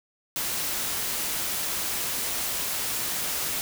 white noise, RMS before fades -29 dBFS, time 0.36-3.61 s, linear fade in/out 0 ms, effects none

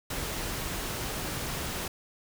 pink noise, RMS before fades -34 dBFS, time 0.1-1.88 s, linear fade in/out 5 ms, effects none

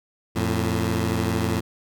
15% pulse tone pair together, 87.01 / 111.7 Hz, F2 / A2, -6 / +27 cents, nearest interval major third, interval 433 cents, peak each -18 dBFS, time 0.35-1.61 s, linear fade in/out 20 ms, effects none

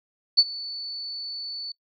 sine tone with ADSR envelope, 4475 Hz, C#8, 16 cents sharp, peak -10 dBFS, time 0.37-1.72 s, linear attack 19 ms, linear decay 45 ms, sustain -21 dB, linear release 4 ms, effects noise-tail reverb RT60 0.1 s tail -23 dB re dry

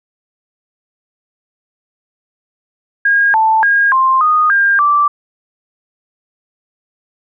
sine tone with pitch steps, 1628 / 882 / 1627 / 1052 / 1236 / 1602 / 1168 Hz, G#6 / A5 / G#6 / C6 / D#6 / G6 / D6, -35 / +4 / -36 / +9 / -12 / +37 / -10 cents, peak -8 dBFS, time 3.05-5.08 s, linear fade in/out 5 ms, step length 290 ms, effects none

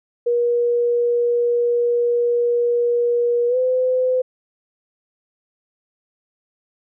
sine tone with pitch glide, 478.2 to 509.6 Hz, A#4 to C5, +44 to -46 cents, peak -15 dBFS, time 0.26-4.22 s, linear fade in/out 10 ms, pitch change +110 cents, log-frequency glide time 3.48-3.57 s, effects none

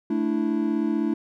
triangle chord, A suspended fourth, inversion none, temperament equal, 220 / 293.7 / 329.6 Hz, A3 / D4 / E4, 0 / 0 / 0 cents, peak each -24 dBFS, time 0.1-1.14 s, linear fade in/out 5 ms, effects none

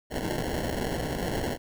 white noise with sample-and-hold, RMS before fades -30 dBFS, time 0.1-1.58 s, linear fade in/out 50 ms, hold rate 1225 Hz, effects none

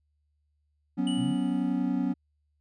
triangle chord, F# suspended fourth, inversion none, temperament just, 185 / 246.7 / 277.5 Hz, F#3 / B3 / C#4, 0 / -2 / +2 cents, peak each -29 / -27 / -27 dBFS, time 0.97-2.14 s, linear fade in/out 20 ms
square tone with exponential decay, 2947 Hz, F#7, 8 cents flat, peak -34 dBFS, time 1.07-1.9 s, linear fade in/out 2 ms, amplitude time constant 180 ms
sine exponential sweep, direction up, 116.2 to 164.2 Hz, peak -31 dBFS, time 1.16-1.36 s, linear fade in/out 50 ms
effects added 74 Hz sine -70 dBFS peak until 2.6 s + resampled to 24000 Hz

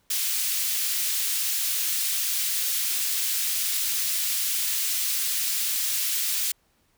white high-pass noise, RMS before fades -26 dBFS, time 0.1-6.52 s, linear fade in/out 5 ms, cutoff 2500 Hz, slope 12 dB/octave, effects pink hiss -67 dBFS RMS until 6.97 s

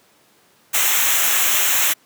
white noise with comb filter, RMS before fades -17 dBFS, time 0.73-1.94 s, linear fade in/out 20 ms, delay 0.21 ms, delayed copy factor -0.75, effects pink hiss -55 dBFS RMS until 2.05 s + high-pass 200 Hz 12 dB/octave

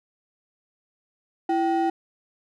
triangle ring-modulated tone, 554.4 Hz, C#5, in tune, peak -15 dBFS, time 1.49-1.9 s, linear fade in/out 5 ms, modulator 221 Hz, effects none

